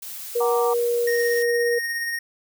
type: noise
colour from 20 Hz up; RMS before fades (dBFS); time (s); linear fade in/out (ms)
blue; -35; 0.02-1.43; 5
type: tone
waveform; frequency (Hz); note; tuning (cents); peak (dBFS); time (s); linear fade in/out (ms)
sine; 476.1; A#4; +37; -19; 0.35-1.79; 10
type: chord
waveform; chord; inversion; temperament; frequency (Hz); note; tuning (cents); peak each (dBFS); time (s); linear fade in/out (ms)
sine; Gb augmented; none; equal with one note detuned; 743.4 / 932.3 / 1174.7; Gb5 / Bb5 / D6; +8 / 0 / 0; -27; 0.4-0.74; 10
type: tone with tremolo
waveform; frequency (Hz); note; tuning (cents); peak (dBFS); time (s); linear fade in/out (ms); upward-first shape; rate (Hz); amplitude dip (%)
square; 1858; A#6; -6; -24; 1.07-2.19; 5; sine; 17; 30
effects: none